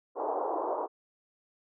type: band-pass noise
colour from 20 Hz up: white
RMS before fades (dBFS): -32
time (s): 0.15-0.88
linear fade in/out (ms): 50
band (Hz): 330 to 1000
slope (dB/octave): 48
effects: none